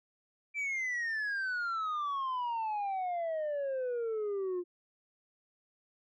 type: exponential sweep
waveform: sine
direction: down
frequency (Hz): 2349 to 349.2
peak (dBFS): -29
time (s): 0.54-4.64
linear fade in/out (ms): 50
effects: tanh soft clip ceiling -31 dBFS